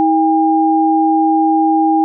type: tone pair together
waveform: sine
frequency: 320 / 804.9 Hz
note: D#4 / G5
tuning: +49 / +46 cents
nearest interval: octave + major third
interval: 1597 cents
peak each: -12 dBFS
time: 0-2.04 s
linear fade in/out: 0 ms
effects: none